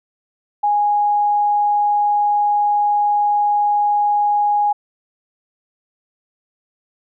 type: tone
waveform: sine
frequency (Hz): 827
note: G#5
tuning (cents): -8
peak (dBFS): -13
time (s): 0.63-4.73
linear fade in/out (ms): 10
effects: none